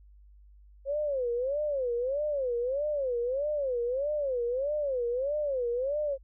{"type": "tone with vibrato", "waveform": "sine", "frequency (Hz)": 534, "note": "C5", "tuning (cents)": 35, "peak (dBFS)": -27, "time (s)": [0.85, 6.18], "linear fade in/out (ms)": 50, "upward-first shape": "sine", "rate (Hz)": 1.6, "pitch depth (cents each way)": 210, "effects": ["added 50 Hz sine -52 dBFS peak until 6.23 s"]}